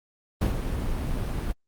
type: noise with ADSR envelope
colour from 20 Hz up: brown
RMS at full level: -21 dBFS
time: 0.41-1.53 s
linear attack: 7 ms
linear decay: 110 ms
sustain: -7 dB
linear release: 21 ms
effects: Opus 32 kbps